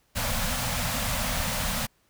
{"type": "band-stop noise", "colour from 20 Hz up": "pink", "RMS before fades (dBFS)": -28, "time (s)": [0.15, 1.87], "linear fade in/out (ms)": 20, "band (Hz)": [260, 500], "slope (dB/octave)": 96, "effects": ["pink hiss -67 dBFS RMS until 2.09 s"]}